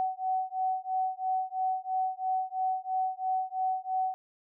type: beating tone pair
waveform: sine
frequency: 750 / 753 Hz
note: F#5 / F#5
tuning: +23 / +30 cents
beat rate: 3 Hz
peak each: -31 dBFS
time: 0-4.14 s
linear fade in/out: 0 ms
effects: none